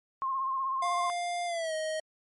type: tone with vibrato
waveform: sine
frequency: 1065 Hz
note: C6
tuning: 30 cents sharp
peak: -28 dBFS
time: 0.22-1.1 s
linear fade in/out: 0 ms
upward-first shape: sine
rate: 16 Hz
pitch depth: 37 cents each way
type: tone with pitch glide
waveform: square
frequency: 701 to 628.1 Hz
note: F5 to D#5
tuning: +6 to +16 cents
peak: -31 dBFS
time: 0.82-2 s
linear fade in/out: 5 ms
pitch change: -190 cents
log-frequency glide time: 1.46-1.74 s
effects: MP3 48 kbps